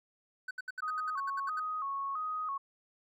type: tone bursts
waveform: triangle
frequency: 1513 Hz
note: F#6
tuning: 38 cents sharp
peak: -34 dBFS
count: 12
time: 0.48-1.598 s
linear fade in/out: 5 ms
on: 29 ms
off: 70 ms
type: tone with vibrato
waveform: sine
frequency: 1174.7 Hz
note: D6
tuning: in tune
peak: -33 dBFS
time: 0.82-2.58 s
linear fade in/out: 10 ms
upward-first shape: square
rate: 1.5 Hz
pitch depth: 110 cents each way
effects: none